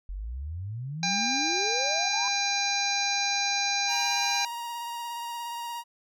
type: exponential sweep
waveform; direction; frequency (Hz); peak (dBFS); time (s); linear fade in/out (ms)
sine; up; 43.66 to 1025; -32; 0.09-2.28; 0
type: harmonic tone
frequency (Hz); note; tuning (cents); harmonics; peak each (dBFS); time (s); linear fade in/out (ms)
801; G5; +37; 1 / 2 / 3 / 5 / 6 / 7 / 8; -31 / -36 / -31 / -30 / -36 / -34 / -34; 1.03-4.45; 2
type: tone with vibrato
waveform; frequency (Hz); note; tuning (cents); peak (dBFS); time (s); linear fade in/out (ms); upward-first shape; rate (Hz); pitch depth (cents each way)
45% pulse; 943; A#5; +20; -33; 3.87-5.84; 50; sine; 17; 19
effects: none